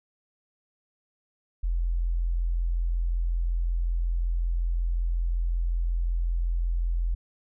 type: tone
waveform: sine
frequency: 42.71 Hz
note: F1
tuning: 38 cents flat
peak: -23 dBFS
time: 1.63-7.15 s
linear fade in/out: 10 ms
effects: none